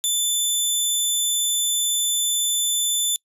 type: tone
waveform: 15% pulse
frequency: 3522 Hz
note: A7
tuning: 1 cent sharp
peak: -12 dBFS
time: 0.04-3.16 s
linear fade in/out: 0 ms
effects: noise-tail reverb RT60 0.1 s tail -26 dB re dry + resampled to 32000 Hz